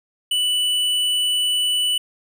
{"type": "tone with hard clipping", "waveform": "triangle", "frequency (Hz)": 2970, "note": "F#7", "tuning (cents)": 6, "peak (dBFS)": -19, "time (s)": [0.31, 1.98], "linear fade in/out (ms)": 5, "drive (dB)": 12, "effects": []}